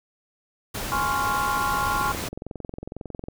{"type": "noise", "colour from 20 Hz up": "pink", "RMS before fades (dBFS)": -31, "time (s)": [0.74, 2.29], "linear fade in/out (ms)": 10}
{"type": "chord", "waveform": "sine", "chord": "Db major seventh", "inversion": "second", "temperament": "equal", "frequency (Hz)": [830.6, 1046.5, 1108.7, 1396.9], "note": ["Ab5", "C6", "Db6", "F6"], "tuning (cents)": [0, 0, 0, 0], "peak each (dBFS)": -28, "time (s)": [0.92, 2.12], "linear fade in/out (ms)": 0}
{"type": "click train", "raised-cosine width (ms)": 2, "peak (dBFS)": -21, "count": 33, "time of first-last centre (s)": [1.83, 3.285], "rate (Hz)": 22}
{"effects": []}